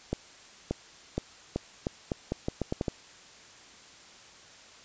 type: accelerating click train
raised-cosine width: 2 ms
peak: -15 dBFS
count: 12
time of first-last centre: 0.13-2.882 s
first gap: 580 ms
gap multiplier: 0.81
effects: white hiss -52 dBFS RMS until 4.84 s + resampled to 16000 Hz